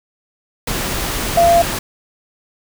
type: tone in noise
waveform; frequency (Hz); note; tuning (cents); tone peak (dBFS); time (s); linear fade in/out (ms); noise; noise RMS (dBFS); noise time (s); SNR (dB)
sine; 684; F5; -36; -8; 1.37-1.62; 5; pink; -21; 0.67-1.79; +10
effects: none